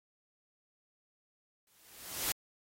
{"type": "noise with exponential growth", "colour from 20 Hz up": "white", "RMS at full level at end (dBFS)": -31, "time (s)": [1.67, 2.32], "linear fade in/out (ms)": 2, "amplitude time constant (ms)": 140, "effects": ["AAC 48 kbps"]}